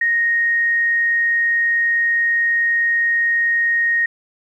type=tone; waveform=sine; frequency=1864.7 Hz; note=A#6; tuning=in tune; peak=-14 dBFS; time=0.01-4.06 s; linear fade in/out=5 ms; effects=9-bit